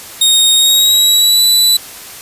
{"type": "tone with pitch glide", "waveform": "sawtooth", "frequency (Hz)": [3723, 3967], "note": ["A#7", "B7"], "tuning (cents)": [-3, 7], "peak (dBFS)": -4, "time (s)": [0.21, 1.77], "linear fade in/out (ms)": 5, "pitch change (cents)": 110, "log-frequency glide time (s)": [0.55, 1.43], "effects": ["white hiss -31 dBFS RMS until 2.21 s", "resampled to 32000 Hz"]}